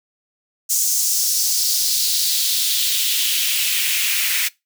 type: noise with high-pass filter sweep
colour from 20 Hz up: white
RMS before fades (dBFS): -19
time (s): 0.69-4.49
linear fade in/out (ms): 20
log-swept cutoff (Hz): 6700 to 2100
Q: 2.5
effects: noise-tail reverb RT60 0.2 s tail -22 dB re dry